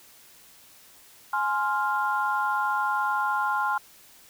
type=chord; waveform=sine; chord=F minor; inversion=first; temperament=just; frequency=838.1 / 1047.7 / 1396.9 Hz; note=Ab5 / C6 / F6; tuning=+16 / +2 / 0 cents; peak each=-27 dBFS; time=1.33-3.78 s; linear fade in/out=5 ms; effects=tanh soft clip ceiling -13 dBFS + white hiss -53 dBFS RMS until 4.29 s